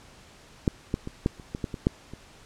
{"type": "clicks", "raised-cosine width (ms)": 3, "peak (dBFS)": [-8, -12, -21, -9, -30, -18, -15, -20, -7, -26], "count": 10, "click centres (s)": [0.678, 0.941, 1.074, 1.261, 1.398, 1.549, 1.642, 1.742, 1.869, 2.136], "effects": ["pink hiss -52 dBFS RMS until 2.45 s", "low-pass 8000 Hz 12 dB/octave"]}